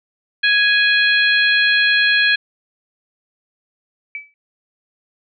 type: harmonic tone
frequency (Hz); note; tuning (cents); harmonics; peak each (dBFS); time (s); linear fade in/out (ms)
831; G#5; +1; 2 / 3 / 4 / 5; -14 / -18 / -20 / -22; 0.43-2.36; 10
type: tone with exponential decay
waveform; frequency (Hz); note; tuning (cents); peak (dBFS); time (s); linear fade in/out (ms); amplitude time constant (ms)
sine; 2301; D7; -36; -22; 4.15-4.34; 1; 40
effects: none